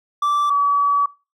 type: tone pair in turn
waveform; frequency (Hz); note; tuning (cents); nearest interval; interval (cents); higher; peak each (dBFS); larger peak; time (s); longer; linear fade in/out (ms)
triangle / sine; 1166 / 1142; D6 / D6; -13 / -49; unison; 36; first; -14; neither; 0.22-0.5 / 0.5-1.06; second; 5
effects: noise-tail reverb RT60 0.3 s tail -21 dB re dry